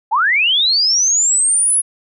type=linear sweep; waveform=sine; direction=up; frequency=784 to 10548 Hz; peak=-11 dBFS; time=0.11-1.82 s; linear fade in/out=20 ms; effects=none